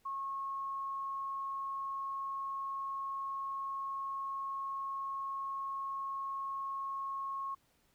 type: tone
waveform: sine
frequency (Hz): 1090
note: C#6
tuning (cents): -29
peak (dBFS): -36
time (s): 0.05-7.55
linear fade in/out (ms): 10
effects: pink hiss -72 dBFS RMS until 7.94 s